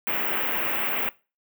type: band-stop noise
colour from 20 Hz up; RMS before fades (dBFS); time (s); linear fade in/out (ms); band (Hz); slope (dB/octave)
white; -26; 0.07-1.09; 0; 2900 to 16000; 48
effects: noise-tail reverb RT60 0.3 s tail -21 dB re dry + high-pass 200 Hz 12 dB/octave